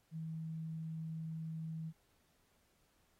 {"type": "tone", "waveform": "sine", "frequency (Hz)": 160.6, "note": "E3", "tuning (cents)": -45, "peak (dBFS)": -40, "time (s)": [0.11, 1.93], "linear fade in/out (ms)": 50, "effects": ["pink hiss -75 dBFS RMS until 3.19 s", "AAC 48 kbps"]}